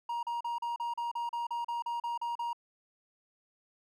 triangle tone bursts, 944 Hz, A#5, 22 cents sharp, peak -30 dBFS, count 14, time 0.09-2.531 s, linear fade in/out 5 ms, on 140 ms, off 37 ms, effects none

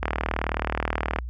click train, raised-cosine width 0.5 ms, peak -9 dBFS, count 46, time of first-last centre 0.03-1.187 s, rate 38.9 Hz, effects added 60 Hz sine -30 dBFS peak until 1.29 s

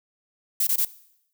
violet noise bursts, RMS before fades -22 dBFS, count 3, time 0.6-0.85 s, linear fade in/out 5 ms, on 70 ms, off 20 ms, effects noise-tail reverb RT60 0.8 s tail -19 dB re dry

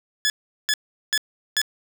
15% pulse tone bursts, 1711 Hz, A6, 49 cents flat, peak -12 dBFS, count 4, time 0.25-1.616 s, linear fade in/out 0 ms, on 49 ms, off 390 ms, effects none

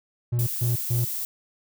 triangle tone bursts, 120.1 Hz, B2, 48 cents flat, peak -19 dBFS, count 3, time 0.32-1.05 s, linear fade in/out 10 ms, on 150 ms, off 140 ms
violet noise, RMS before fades -30 dBFS, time 0.39-1.25 s, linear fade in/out 0 ms
effects none

